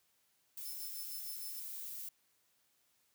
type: noise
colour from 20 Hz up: violet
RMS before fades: -45 dBFS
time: 0.57-2.09 s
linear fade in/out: 5 ms
type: tone with tremolo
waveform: 15% pulse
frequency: 5274 Hz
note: E8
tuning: in tune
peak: -38 dBFS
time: 0.65-1.6 s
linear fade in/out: 5 ms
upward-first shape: triangle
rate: 6.5 Hz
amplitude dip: 90%
effects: white hiss -75 dBFS RMS until 3.14 s + high-pass 60 Hz 12 dB/octave